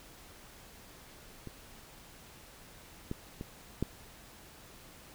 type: clicks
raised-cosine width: 3 ms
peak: -29 / -22 / -26 / -17 dBFS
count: 4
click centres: 1.473 / 3.114 / 3.411 / 3.826 s
effects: pink hiss -54 dBFS RMS until 5.14 s